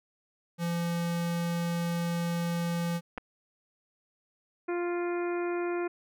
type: tone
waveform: square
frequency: 170.7 Hz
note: F3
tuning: 39 cents flat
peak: -29 dBFS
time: 0.58-3.01 s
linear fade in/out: 50 ms
type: clicks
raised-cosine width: 0.5 ms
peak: -22 dBFS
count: 2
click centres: 3.177 / 3.181 s
type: harmonic tone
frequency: 349.2 Hz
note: F4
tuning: in tune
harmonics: 1 / 2 / 3 / 4 / 5 / 6 / 7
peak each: -29 / -39 / -42 / -42 / -47 / -48 / -46 dBFS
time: 4.68-5.88 s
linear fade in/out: 10 ms
effects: none